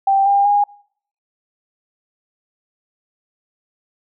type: tone with pitch steps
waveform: sine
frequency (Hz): 784 / 800.9 / 818.2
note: G5 / G5 / G#5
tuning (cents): 0 / +37 / -26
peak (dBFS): -11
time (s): 0.07-0.64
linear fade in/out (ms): 5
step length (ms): 190
effects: noise-tail reverb RT60 0.6 s tail -25 dB re dry